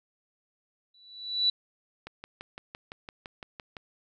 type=tone with exponential growth; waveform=sine; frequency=3951 Hz; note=B7; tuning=in tune; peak=-19 dBFS; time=0.94-1.5 s; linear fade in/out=5 ms; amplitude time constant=120 ms
type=click train; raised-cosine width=0.3 ms; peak=-24 dBFS; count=11; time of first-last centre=2.07-3.768 s; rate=5.89 Hz
effects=none